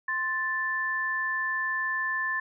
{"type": "tone pair together", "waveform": "sine", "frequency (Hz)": [1046.5, 1760], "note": ["C6", "A6"], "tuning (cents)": [0, 0], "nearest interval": "major sixth", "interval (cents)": 900, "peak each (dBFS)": [-33, -27], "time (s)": [0.08, 2.4], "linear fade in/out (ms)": 5, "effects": []}